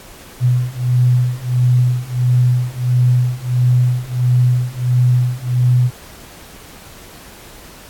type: beating tone pair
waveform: sine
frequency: 123.47 / 124.97 Hz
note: B2 / B2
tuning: 0 / +21 cents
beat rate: 1.5 Hz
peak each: -15 / -14 dBFS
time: 0.4-5.91 s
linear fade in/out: 50 ms
effects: pink hiss -39 dBFS RMS until 7.89 s + AAC 64 kbps